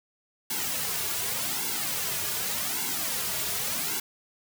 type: noise with flanger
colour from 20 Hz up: white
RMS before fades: -30 dBFS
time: 0.5-4 s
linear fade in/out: 5 ms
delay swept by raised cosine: 1.6 to 3.9 ms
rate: 0.86 Hz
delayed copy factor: -0.95
effects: none